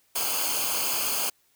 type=noise with comb filter; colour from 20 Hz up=white; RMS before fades=-27 dBFS; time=0.15-1.3 s; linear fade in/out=10 ms; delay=0.53 ms; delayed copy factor=-0.75; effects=white hiss -66 dBFS RMS until 1.55 s